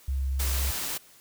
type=tone with vibrato; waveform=sine; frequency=67.1 Hz; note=C2; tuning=44 cents sharp; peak=-25 dBFS; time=0.08-0.71 s; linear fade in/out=5 ms; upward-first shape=sine; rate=3.8 Hz; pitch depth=8 cents each way
type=noise; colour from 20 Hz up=white; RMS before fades=-32 dBFS; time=0.39-0.98 s; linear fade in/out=10 ms
effects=white hiss -55 dBFS RMS until 1.2 s